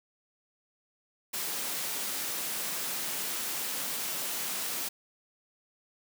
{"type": "high-pass noise", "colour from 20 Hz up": "white", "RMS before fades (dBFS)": -34, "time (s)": [1.33, 4.89], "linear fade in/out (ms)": 10, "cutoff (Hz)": 140, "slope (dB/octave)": 48, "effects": []}